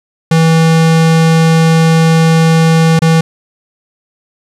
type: tone with dropouts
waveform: square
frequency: 162.6 Hz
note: E3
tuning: 23 cents flat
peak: -6 dBFS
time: 0.31-3.21 s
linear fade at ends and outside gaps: 5 ms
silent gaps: 2.992-3.019 s
effects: low-pass 9000 Hz 12 dB/octave + 8-bit